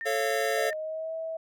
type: tone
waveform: sine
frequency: 1814 Hz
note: A#6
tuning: 48 cents flat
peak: -33 dBFS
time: 0.01-0.73 s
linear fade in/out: 0 ms
type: chord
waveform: square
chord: A augmented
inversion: none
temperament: just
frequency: 440 / 550 / 687.5 Hz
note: A4 / C#5 / E#5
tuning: 0 / -14 / -27 cents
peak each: -31 dBFS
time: 0.05-0.71 s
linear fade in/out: 20 ms
type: tone with pitch glide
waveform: sine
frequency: 622.3 to 648.4 Hz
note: D#5 to E5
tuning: 0 to -29 cents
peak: -31 dBFS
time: 0.57-1.37 s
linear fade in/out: 5 ms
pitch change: +71 cents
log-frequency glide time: 0.76-1.14 s
effects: none